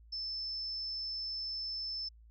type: tone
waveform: sine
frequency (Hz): 5274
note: E8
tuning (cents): 0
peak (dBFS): -36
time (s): 0.12-2.09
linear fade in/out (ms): 10
effects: added 56 Hz sine -55 dBFS peak until 2.3 s